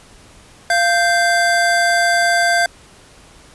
square tone pair together, 693 / 1568 Hz, F5 / G6, -14 / 0 cents, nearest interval octave + major second, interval 1414 cents, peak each -16 dBFS, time 0.7-2.66 s, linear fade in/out 2 ms, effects pink hiss -45 dBFS RMS until 3.54 s + resampled to 24000 Hz

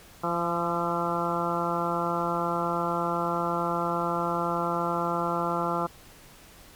harmonic tone with a mistuned harmonic, 171.5 Hz, F3, 31 cents flat, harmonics 1 / 2 / 3 / 4 / 5 / 6 / 7 / 8, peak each -33 / -33 / -33 / -33 / -33 / -33 / -33 / -33 dBFS, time 0.23-5.87 s, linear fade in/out 10 ms, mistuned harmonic 8, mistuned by -25 cents, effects pink hiss -51 dBFS RMS until 6.75 s + MP3 96 kbps

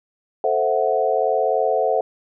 sine chord, F# half-diminished seventh, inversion first, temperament equal, 440 / 523.3 / 659.3 / 740 Hz, A4 / C5 / E5 / F#5, 0 / 0 / 0 / 0 cents, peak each -22 dBFS, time 0.44-2.01 s, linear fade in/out 2 ms, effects none

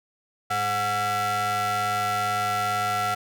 45% pulse ring-modulated tone, 311.1 Hz, D#4, in tune, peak -20 dBFS, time 0.5-3.15 s, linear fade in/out 10 ms, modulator 1040 Hz, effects none

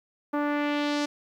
sawtooth tone with low-pass filter sweep, 292.5 Hz, D4, 7 cents flat, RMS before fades -27 dBFS, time 0.33-1.06 s, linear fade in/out 10 ms, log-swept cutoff 1200 to 6000 Hz, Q 1.5, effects 10-bit

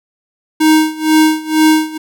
square tone with tremolo, 312.5 Hz, D#4, 8 cents sharp, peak -6 dBFS, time 0.6-1.98 s, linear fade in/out 10 ms, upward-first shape sine, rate 2.1 Hz, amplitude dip 90%, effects none

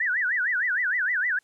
sine tone with vibrato, 1704 Hz, G#6, 44 cents sharp, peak -22 dBFS, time 0-1.39 s, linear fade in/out 5 ms, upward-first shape sine, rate 6.5 Hz, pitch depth 280 cents each way, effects white hiss -67 dBFS RMS until 1.43 s + low-pass 9000 Hz 12 dB/octave

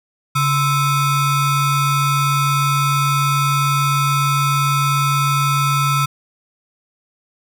square ring-modulated tone, 587.3 Hz, D5, in tune, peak -12 dBFS, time 0.35-6.06 s, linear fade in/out 10 ms, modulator 728 Hz, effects none

